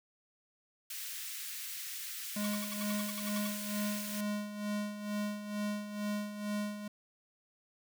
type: high-pass noise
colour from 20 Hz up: white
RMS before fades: -42 dBFS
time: 0.9-4.21 s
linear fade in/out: 5 ms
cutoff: 1600 Hz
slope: 24 dB/octave
type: tone with tremolo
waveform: square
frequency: 207.7 Hz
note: G#3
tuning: in tune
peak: -33 dBFS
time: 2.36-6.88 s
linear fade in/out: 5 ms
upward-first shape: sine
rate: 2.2 Hz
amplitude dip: 65%
type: tone bursts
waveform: 15% pulse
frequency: 1119 Hz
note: C#6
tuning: 16 cents sharp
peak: -35 dBFS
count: 12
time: 2.44-3.472 s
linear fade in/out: 2 ms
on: 20 ms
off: 72 ms
effects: none